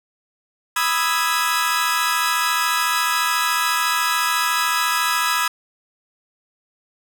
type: chord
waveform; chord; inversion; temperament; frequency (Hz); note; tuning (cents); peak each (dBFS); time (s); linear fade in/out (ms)
sawtooth; E major seventh; second; equal; 987.8 / 1244.5 / 1318.5 / 1661.2; B5 / D#6 / E6 / G#6; 0 / 0 / 0 / 0; -20; 0.76-5.48; 5
effects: none